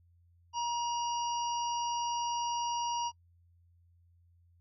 harmonic tone, 950 Hz, A#5, 33 cents sharp, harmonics 1 / 3 / 5 / 6, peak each -31 / -42 / -47 / -43 dBFS, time 0.53-3.12 s, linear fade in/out 50 ms, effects noise-tail reverb RT60 0.1 s tail -26 dB re dry + added 86 Hz sine -62 dBFS peak until 4.6 s

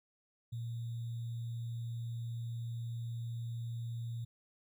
sine tone with sample-and-hold, 116.54 Hz, A#2, in tune, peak -37 dBFS, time 0.52-4.25 s, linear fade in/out 10 ms, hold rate 3675 Hz, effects none

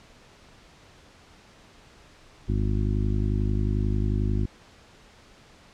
harmonic tone, 51.2 Hz, G#1, 24 cents flat, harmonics 1 / 2 / 3 / 4 / 5 / 6 / 7, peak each -25 / -26 / -36 / -32 / -35 / -38 / -37 dBFS, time 2.48-4.46 s, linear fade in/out 10 ms, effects pink hiss -53 dBFS RMS until 5.73 s + low-pass 6000 Hz 12 dB/octave

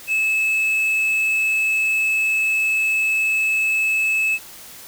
triangle tone, 2600 Hz, E7, 24 cents flat, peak -15 dBFS, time 0.07-4.39 s, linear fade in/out 50 ms, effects white hiss -40 dBFS RMS until 4.87 s

